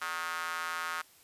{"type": "tone with high-pass filter", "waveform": "square", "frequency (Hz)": 84, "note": "E2", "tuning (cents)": 33, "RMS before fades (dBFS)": -36, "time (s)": [0.01, 1.02], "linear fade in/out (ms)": 10, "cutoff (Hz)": 1300, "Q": 3.5, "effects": ["white hiss -60 dBFS RMS until 1.23 s", "resampled to 32000 Hz"]}